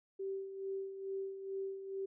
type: tone with tremolo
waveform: sine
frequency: 388.1 Hz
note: G4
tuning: 17 cents flat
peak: -36 dBFS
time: 0.19-2.06 s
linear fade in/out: 10 ms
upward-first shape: sine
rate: 2.3 Hz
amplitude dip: 60%
effects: none